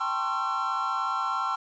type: tone cluster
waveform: triangle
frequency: 783 / 893 / 1046 / 1103 / 1352 Hz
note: G5 / A5 / C6 / C#6 / E6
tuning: -2 / +25 / -1 / -9 / +43 cents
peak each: -33 / -34 / -30 / -33 / -27 dBFS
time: 0-1.56 s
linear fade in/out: 10 ms
effects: resampled to 16000 Hz + 9-bit